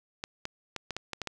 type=clicks; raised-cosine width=0.2 ms; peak=-17 dBFS; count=8; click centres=0.239 / 0.454 / 0.763 / 0.907 / 0.966 / 1.133 / 1.217 / 1.273 s; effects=none